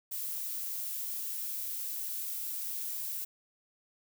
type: noise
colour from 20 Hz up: violet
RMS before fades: -37 dBFS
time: 0.11-3.25 s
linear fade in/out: 10 ms
effects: none